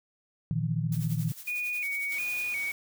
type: chord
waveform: sine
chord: Bb suspended fourth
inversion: none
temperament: equal with one note detuned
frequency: 116.54 / 155.56 / 170.13 Hz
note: Bb2 / Eb3 / F3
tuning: 0 / 0 / -45 cents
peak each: -31 / -29 / -33 dBFS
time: 0.51-1.32 s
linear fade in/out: 0 ms
type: noise with tremolo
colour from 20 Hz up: blue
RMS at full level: -42 dBFS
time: 0.92-2.43 s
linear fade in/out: 2 ms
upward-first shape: sine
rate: 11 Hz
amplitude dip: 65%
type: tone with vibrato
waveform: sine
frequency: 2349 Hz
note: D7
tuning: in tune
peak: -29 dBFS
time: 1.47-2.72 s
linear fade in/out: 10 ms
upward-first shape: square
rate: 1.4 Hz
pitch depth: 79 cents each way
type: noise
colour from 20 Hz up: white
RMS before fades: -44 dBFS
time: 2.12-2.72 s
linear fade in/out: 0 ms
effects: none